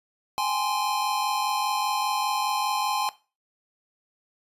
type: tone cluster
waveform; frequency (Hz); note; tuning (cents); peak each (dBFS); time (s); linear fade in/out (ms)
square; 797 / 842 / 1039 / 4121; G5 / G#5 / C6 / C8; +28 / +24 / -12 / -27; -32 / -29 / -29 / -38; 0.38-3.09; 0
effects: noise-tail reverb RT60 0.3 s tail -17 dB re dry + resampled to 32000 Hz